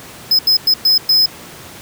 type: tone bursts at uneven times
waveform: square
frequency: 5100 Hz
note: D#8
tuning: 42 cents sharp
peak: -9 dBFS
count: 5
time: 0.31-0.39 / 0.47-0.57 / 0.67-0.74 / 0.85-0.98 / 1.09-1.26 s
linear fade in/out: 5 ms
effects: pink hiss -35 dBFS RMS until 1.81 s + high-pass 100 Hz 12 dB/octave